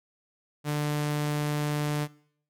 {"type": "tone", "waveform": "sawtooth", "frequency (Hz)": 148.4, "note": "D3", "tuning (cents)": 18, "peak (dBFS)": -22, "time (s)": [0.64, 2.08], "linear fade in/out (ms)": 50, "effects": ["noise-tail reverb RT60 0.6 s tail -21 dB re dry", "MP3 96 kbps"]}